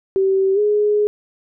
sine tone with pitch glide, 385.2 to 417.6 Hz, G4 to G#4, -30 to +10 cents, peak -13 dBFS, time 0.16-1.07 s, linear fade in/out 0 ms, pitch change +140 cents, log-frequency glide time 0.54-0.59 s, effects none

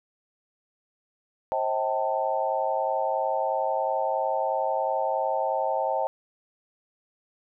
sine tone cluster, 533 / 636 / 781 / 892 Hz, C5 / D#5 / G5 / A5, +32 / +38 / -7 / +23 cents, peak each -29 dBFS, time 1.52-6.07 s, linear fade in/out 0 ms, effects none

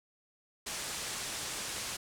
white low-pass noise, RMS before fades -39 dBFS, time 0.66-1.97 s, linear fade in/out 10 ms, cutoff 9400 Hz, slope 24 dB/octave, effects none

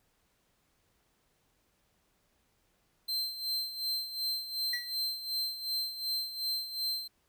45% pulse tone with tremolo, 4120 Hz, C8, 28 cents flat, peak -29 dBFS, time 3.08-7.08 s, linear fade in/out 10 ms, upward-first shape sine, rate 2.7 Hz, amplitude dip 70%
triangle tone with exponential decay, 1943 Hz, B6, 29 cents flat, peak -28 dBFS, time 4.73-4.95 s, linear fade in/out 5 ms, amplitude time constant 47 ms
effects pink hiss -73 dBFS RMS until 7.28 s

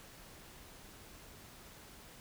silence, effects pink hiss -55 dBFS RMS until 2.2 s

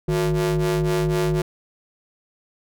40% pulse ring-modulated tone, 103.2 Hz, G#2, 10 cents flat, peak -15 dBFS, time 0.08-1.42 s, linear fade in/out 5 ms, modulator 260 Hz, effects none

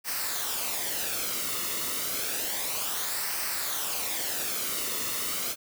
white noise with flanger, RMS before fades -31 dBFS, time 0.04-5.56 s, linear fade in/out 50 ms, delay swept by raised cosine 0.28 to 1.26 ms, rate 0.3 Hz, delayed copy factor -0.55, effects none

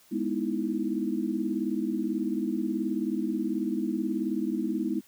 sine chord, E major seventh, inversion first, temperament equal, 207.7 / 246.9 / 311.1 / 329.6 Hz, G#3 / B3 / D#4 / E4, 0 / 0 / 0 / 0 cents, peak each -32 dBFS, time 0.11-5.01 s, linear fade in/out 20 ms, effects white hiss -59 dBFS RMS until 5.07 s + high-pass 60 Hz 12 dB/octave

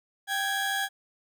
30% pulse tone pair together, 784 / 1661.2 Hz, G5 / G#6, 0 / 0 cents, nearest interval octave + minor second, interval 1300 cents, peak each -28 / -26 dBFS, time 0.27-0.89 s, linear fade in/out 50 ms, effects none

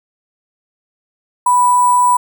sine tone with sample-and-hold, 987.8 Hz, B5, in tune, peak -8 dBFS, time 1.46-2.17 s, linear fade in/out 5 ms, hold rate 8820 Hz, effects none

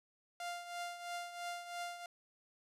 sawtooth tone with tremolo, 698.5 Hz, F5, in tune, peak -35 dBFS, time 0.4-2.06 s, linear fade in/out 2 ms, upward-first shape triangle, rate 3 Hz, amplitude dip 70%, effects low-pass 11000 Hz 12 dB/octave

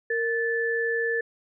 sine tone pair together, 463 / 1748 Hz, A#4 / A6, -12 / -12 cents, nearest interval octave + major seventh, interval 2300 cents, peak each -26 dBFS, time 0.1-1.21 s, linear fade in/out 5 ms, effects none

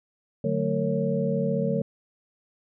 sine tone cluster, 148.7 / 185.7 / 222.1 / 458.2 / 553 Hz, D3 / F#3 / A3 / A#4 / C#5, +22 / +7 / +16 / -30 / -4 cents, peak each -29 dBFS, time 0.44-1.82 s, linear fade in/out 5 ms, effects none

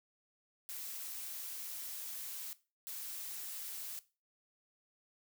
blue noise bursts at uneven times, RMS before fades -44 dBFS, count 2, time 0.69-2.53 / 2.87-3.99 s, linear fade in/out 0 ms, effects noise-tail reverb RT60 0.3 s tail -17 dB re dry

